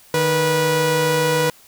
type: tone pair together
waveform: sawtooth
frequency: 153.87 / 488.5 Hz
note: D#3 / B4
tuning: -19 / -19 cents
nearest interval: octave + minor sixth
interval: 2000 cents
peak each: -18 / -13 dBFS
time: 0.14-1.5 s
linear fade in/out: 2 ms
effects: white hiss -49 dBFS RMS until 1.67 s